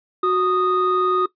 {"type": "tone pair together", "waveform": "triangle", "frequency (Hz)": [368.4, 1239], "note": ["F#4", "D#6"], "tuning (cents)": [-7, -8], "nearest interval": "octave + major sixth", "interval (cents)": 2099, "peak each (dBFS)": -17, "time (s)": [0.23, 1.26], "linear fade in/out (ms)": 5, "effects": ["noise-tail reverb RT60 0.1 s tail -17 dB re dry", "resampled to 11025 Hz"]}